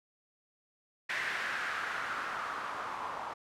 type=noise with low-pass filter sweep; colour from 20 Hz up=blue; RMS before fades=-37 dBFS; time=1.09-3.34 s; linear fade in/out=10 ms; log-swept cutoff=1900 to 960 Hz; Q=3.2; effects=none